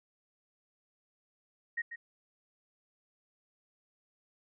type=tone with echo; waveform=sine; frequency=1874 Hz; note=A#6; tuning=9 cents sharp; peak=-31 dBFS; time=1.77-1.82 s; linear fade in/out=10 ms; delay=140 ms; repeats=1; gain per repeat=-9 dB; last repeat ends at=1.96 s; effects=none